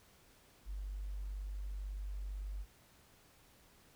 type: tone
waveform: sine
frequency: 49 Hz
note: G1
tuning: in tune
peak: -39 dBFS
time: 0.65-2.66 s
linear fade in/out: 50 ms
effects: pink hiss -65 dBFS RMS until 3.95 s